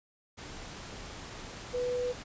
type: tone in noise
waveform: sine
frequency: 493.9 Hz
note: B4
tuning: in tune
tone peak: -29 dBFS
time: 1.73-2.13 s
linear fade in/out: 20 ms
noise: pink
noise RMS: -44 dBFS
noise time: 0.37-2.24 s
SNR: +12 dB
effects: resampled to 16000 Hz